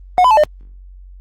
triangle tone with pitch steps, 727 / 1005 / 872 / 604 Hz, F#5 / B5 / A5 / D5, -31 / +30 / -16 / +48 cents, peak -5 dBFS, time 0.18-0.436 s, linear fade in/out 0 ms, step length 64 ms, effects added 46 Hz sine -35 dBFS peak until 1.2 s + Opus 24 kbps

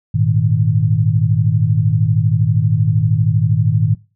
sine chord, Ab suspended second, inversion none, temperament equal, 103.83 / 116.54 / 155.56 Hz, Ab2 / Bb2 / Eb3, 0 / 0 / 0 cents, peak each -16 dBFS, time 0.14-3.95 s, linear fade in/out 10 ms, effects noise-tail reverb RT60 0.3 s tail -20 dB re dry

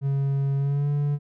triangle tone with pitch glide, 138.3 to 144.84 Hz, C#3 to D3, -4 to -24 cents, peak -19 dBFS, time 0.01-1.19 s, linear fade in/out 50 ms, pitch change +80 cents, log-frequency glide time 0.57-0.89 s, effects none

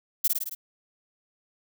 violet noise with echo, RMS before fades -21 dBFS, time 0.24-0.28 s, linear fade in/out 10 ms, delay 54 ms, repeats 5, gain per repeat -3 dB, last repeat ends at 0.55 s, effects none

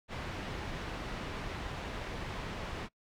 pink low-pass noise, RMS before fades -40 dBFS, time 0.08-2.89 s, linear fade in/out 50 ms, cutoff 3200 Hz, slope 12 dB/octave, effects noise-tail reverb RT60 0.1 s tail -22 dB re dry

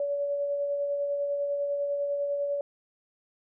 sine tone with tremolo, 570 Hz, C#5, 48 cents sharp, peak -25 dBFS, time 0-2.61 s, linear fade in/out 2 ms, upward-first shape sine, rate 10 Hz, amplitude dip 30%, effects none

